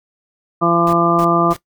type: harmonic tone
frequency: 170.2 Hz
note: F3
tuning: 44 cents flat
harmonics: 1 / 2 / 3 / 4 / 5 / 6 / 7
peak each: -19 / -17 / -26 / -19 / -27 / -23 / -15 dBFS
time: 0.61-1.54 s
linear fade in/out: 20 ms
type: noise bursts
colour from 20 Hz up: pink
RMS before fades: -32 dBFS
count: 3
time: 0.87-1.564 s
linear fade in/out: 0 ms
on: 58 ms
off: 260 ms
effects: noise-tail reverb RT60 0.1 s tail -17 dB re dry